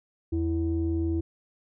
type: tone pair together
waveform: sine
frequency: 82.41 / 329.6 Hz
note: E2 / E4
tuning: 0 / 0 cents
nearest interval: 2 octaves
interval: 2400 cents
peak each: -26 dBFS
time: 0.32-1.21 s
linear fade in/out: 10 ms
effects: tanh soft clip ceiling -18 dBFS